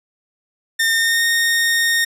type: tone with pitch glide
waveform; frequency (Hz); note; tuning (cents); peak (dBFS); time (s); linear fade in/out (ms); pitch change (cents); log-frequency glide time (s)
sawtooth; 1815 to 1845.7; A#6 to A#6; -47 to -18; -11; 0.79-2.05; 10; +29; 0.9-1.24
effects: resampled to 32000 Hz